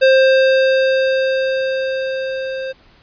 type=tone with level ramp; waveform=square; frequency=528 Hz; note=C5; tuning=16 cents sharp; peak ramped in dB=-8 to -23 dBFS; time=0.01-2.73 s; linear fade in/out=20 ms; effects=pink hiss -50 dBFS RMS until 3.02 s + resampled to 11025 Hz